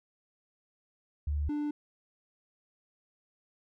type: tone pair in turn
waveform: sine / triangle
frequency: 73.42 / 295.6 Hz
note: D2 / D4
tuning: 0 / +11 cents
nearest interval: 2 octaves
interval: 2411 cents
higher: second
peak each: -28 dBFS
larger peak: neither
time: 1.27-1.49 / 1.49-1.71 s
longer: neither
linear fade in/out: 5 ms
effects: none